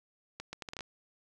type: accelerating click train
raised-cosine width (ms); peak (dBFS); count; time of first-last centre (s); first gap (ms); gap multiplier
0.2; -23; 8; 0.4-0.808; 130; 0.71
effects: none